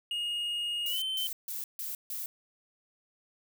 triangle tone with pitch glide, 2861 to 3084 Hz, F7 to G7, +41 to -29 cents, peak -29 dBFS, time 0.11-1.27 s, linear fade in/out 2 ms, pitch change +130 cents, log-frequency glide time 0.88-0.99 s
violet noise bursts, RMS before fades -37 dBFS, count 5, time 0.86-2.26 s, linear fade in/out 2 ms, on 160 ms, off 150 ms
effects none

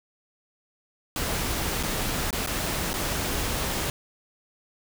pink noise with dropouts, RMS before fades -28 dBFS, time 1.16-3.9 s, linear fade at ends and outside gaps 1 ms, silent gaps 1.829-1.834 / 2.307-2.328 / 2.463-2.472 / 2.932-2.939 s, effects none

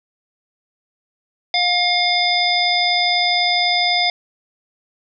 harmonic tone, 712 Hz, F5, 33 cents sharp, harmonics 1 / 3 / 5 / 7, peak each -20 / -20 / -20 / -20 dBFS, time 1.54-4.1 s, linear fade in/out 2 ms, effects none

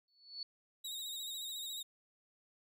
sine tone with exponential growth, 4435 Hz, C#8, in tune, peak -38 dBFS, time 0.08-0.43 s, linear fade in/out 2 ms, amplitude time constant 76 ms
sawtooth tone with vibrato, 3785 Hz, A#7, 26 cents sharp, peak -38 dBFS, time 0.84-1.83 s, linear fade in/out 10 ms, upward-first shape sine, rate 14 Hz, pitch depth 56 cents each way
effects none

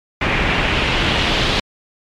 pink noise with low-pass filter sweep, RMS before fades -17 dBFS, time 0.21-1.6 s, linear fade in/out 5 ms, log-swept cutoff 2300 to 3700 Hz, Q 2.3, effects MP3 64 kbps

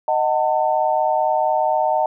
sine chord, D# diminished, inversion none, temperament just, 622.3 / 746.7 / 896 Hz, D#5 / F#5 / A5, 0 / +16 / +31 cents, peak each -20 dBFS, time 0.08-2.06 s, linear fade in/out 2 ms, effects none

